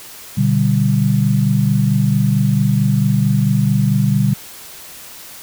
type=chord; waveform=sine; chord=G major; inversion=first; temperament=just; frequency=122.5 / 147 / 196 Hz; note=B2 / D3 / G3; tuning=-14 / +2 / 0 cents; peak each=-16 dBFS; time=0.37-4.34 s; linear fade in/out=10 ms; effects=white hiss -36 dBFS RMS until 5.42 s